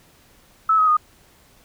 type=tone with pitch steps; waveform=sine; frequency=1303 / 1266.6 / 1231.3 Hz; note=E6 / D#6 / D#6; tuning=-20 / +30 / -18 cents; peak=-13 dBFS; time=0.69-0.969 s; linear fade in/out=5 ms; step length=93 ms; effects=pink hiss -54 dBFS RMS until 1.64 s